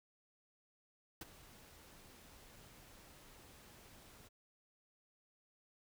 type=noise with ADSR envelope; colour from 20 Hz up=pink; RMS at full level=-44 dBFS; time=1.21-4.29 s; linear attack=4 ms; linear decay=23 ms; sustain=-16 dB; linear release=21 ms; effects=none